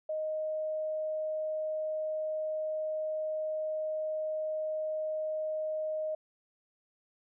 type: tone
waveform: sine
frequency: 622.3 Hz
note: D#5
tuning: in tune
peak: -31 dBFS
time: 0.09-6.15 s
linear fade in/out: 5 ms
effects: none